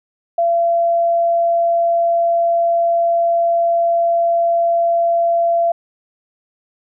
sine tone, 680 Hz, F5, 46 cents flat, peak -12 dBFS, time 0.38-5.72 s, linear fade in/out 5 ms, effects none

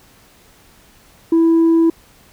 sine tone, 329.7 Hz, E4, in tune, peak -7 dBFS, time 1.32-1.9 s, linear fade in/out 5 ms, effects tanh soft clip ceiling -8 dBFS + pink hiss -49 dBFS RMS until 2.32 s

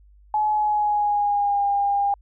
sine tone with pitch glide, 850 to 805.1 Hz, G#5 to G5, +40 to +46 cents, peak -18 dBFS, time 0.34-2.14 s, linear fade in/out 2 ms, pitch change -94 cents, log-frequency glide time 0.51-1.65 s, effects added 50 Hz sine -49 dBFS peak until 2.21 s

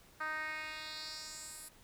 10% pulse tone with band-pass filter sweep, 310.4 Hz, D#4, 4 cents flat, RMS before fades -43 dBFS, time 0.2-1.69 s, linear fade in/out 10 ms, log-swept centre 1400 to 11000 Hz, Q 2.6, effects pink hiss -62 dBFS RMS until 1.83 s

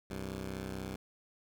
10% pulse tone pair together, 64.27 / 96.3 Hz, C2 / G2, -30 / -30 cents, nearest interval perfect fifth, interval 700 cents, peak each -34 / -34 dBFS, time 0.1-0.96 s, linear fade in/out 5 ms, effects none

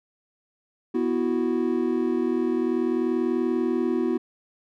triangle chord, B suspended fourth, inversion none, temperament equal, 246.9 / 329.6 / 370 Hz, B3 / E4 / F#4, 0 / 0 / 0 cents, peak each -24 dBFS, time 0.94-4.18 s, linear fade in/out 10 ms, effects none

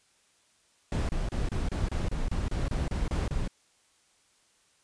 brown noise bursts, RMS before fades -29 dBFS, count 13, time 0.92-3.478 s, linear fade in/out 2 ms, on 170 ms, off 29 ms, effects white hiss -66 dBFS RMS until 4.83 s + resampled to 22050 Hz

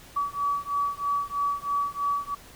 sine beating tone pair, 1141 / 1144.1 Hz, C#6 / D6, +50 / -46 cents, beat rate 3.1 Hz, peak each -28 dBFS, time 0.16-2.35 s, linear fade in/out 10 ms, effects pink hiss -49 dBFS RMS until 2.55 s

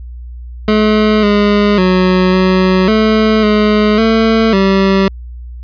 25% pulse tone with pitch steps, 214 / 205.9 / 184.3 / 186.3 / 217.7 / 211.5 / 223.7 / 193.7 Hz, A3 / G#3 / F#3 / F#3 / A3 / G#3 / A3 / G3, -48 / -15 / -7 / +12 / -18 / +32 / +29 / -20 cents, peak -4 dBFS, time 0.68-5.08 s, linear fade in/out 2 ms, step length 550 ms, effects added 60 Hz sine -25 dBFS peak until 5.63 s + resampled to 11025 Hz

